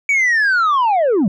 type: linear sweep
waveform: sine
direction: down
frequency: 2293 to 169.3 Hz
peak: -9 dBFS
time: 0.09-1.28 s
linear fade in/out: 2 ms
effects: tanh soft clip ceiling -11 dBFS